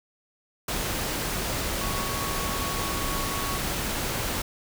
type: tone in noise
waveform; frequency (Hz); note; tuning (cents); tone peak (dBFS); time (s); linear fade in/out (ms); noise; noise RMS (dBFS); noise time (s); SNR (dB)
sine; 1113; C#6; +7; -34; 1.81-3.58; 5; pink; -29; 0.68-4.42; -8
effects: none